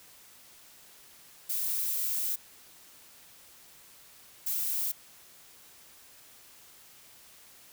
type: noise bursts at uneven times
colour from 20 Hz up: violet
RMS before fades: -31 dBFS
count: 2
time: 1.49-2.36 / 4.46-4.92 s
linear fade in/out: 10 ms
effects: white hiss -55 dBFS RMS until 7.72 s